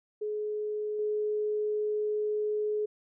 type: tone with level steps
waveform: sine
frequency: 422.9 Hz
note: G#4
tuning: 31 cents sharp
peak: -30 / -27 dBFS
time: 0.21-2.86 s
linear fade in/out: 10 ms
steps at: 0.99 s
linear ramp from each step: 2 ms
effects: none